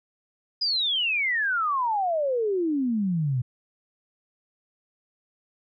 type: exponential sweep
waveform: sine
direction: down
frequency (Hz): 5020 to 119.2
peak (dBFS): -22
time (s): 0.61-3.42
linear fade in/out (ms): 10
effects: none